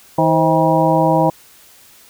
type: harmonic tone with a mistuned harmonic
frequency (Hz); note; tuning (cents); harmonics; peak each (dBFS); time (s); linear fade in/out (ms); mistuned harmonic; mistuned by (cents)
160; D#3; +49; 1 / 2 / 3 / 4 / 5 / 6; -18 / -18 / -18 / -18 / -18 / -18; 0.18-1.3; 5; 3; +140
effects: white hiss -46 dBFS RMS until 2.09 s